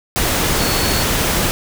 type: tone in noise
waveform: sine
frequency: 4404 Hz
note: C#8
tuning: 12 cents flat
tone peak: -25 dBFS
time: 0.59-1.03 s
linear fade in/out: 0 ms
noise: pink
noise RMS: -17 dBFS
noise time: 0.16-1.51 s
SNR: -11 dB
effects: none